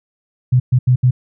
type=tone bursts at uneven times; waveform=sine; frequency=125.9 Hz; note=B2; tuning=34 cents sharp; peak=-8 dBFS; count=4; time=0.52-0.6 / 0.72-0.79 / 0.87-0.96 / 1.03-1.11 s; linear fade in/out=10 ms; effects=none